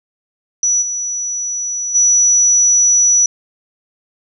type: tone with level steps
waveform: sine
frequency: 5900 Hz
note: F#8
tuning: 6 cents flat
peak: -11 / -18 / -8 dBFS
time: 0.63-3.26 s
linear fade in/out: 2 ms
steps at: 0.81 / 1.94 s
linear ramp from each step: 20 ms
effects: none